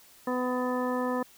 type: harmonic tone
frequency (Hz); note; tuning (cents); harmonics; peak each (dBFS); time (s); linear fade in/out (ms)
250.9; B3; +28; 1 / 2 / 3 / 4 / 5 / 7; -30 / -31 / -39 / -34 / -39 / -41; 0.27-1.23; 5
effects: white hiss -56 dBFS RMS until 1.37 s